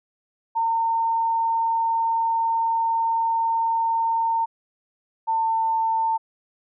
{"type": "tone pair in turn", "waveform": "sine", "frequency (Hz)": [911, 898.5], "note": ["A#5", "A5"], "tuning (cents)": [-40, 36], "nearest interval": "unison", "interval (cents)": 24, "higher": "first", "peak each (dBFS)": -19, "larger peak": "neither", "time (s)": [[0.55, 4.46], [5.27, 6.18]], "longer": "first", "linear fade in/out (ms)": 20, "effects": []}